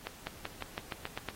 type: accelerating click train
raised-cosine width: 0.3 ms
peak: -20 dBFS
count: 9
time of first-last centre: 0.07-1.287 s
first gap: 200 ms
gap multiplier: 0.92
effects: pink hiss -52 dBFS RMS until 1.35 s + AAC 48 kbps